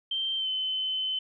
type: tone with pitch glide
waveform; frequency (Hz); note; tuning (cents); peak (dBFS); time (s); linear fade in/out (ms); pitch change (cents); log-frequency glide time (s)
sine; 3136 to 3052; G7 to G7; 0 to -47; -27; 0.11-1.19; 5; -47; 0.37-0.48
effects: none